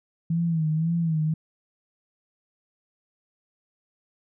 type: tone with vibrato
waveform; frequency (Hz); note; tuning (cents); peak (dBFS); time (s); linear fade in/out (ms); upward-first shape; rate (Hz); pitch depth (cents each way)
sine; 162.1; E3; -29; -21; 0.3-1.34; 5; sine; 1.9; 80
effects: none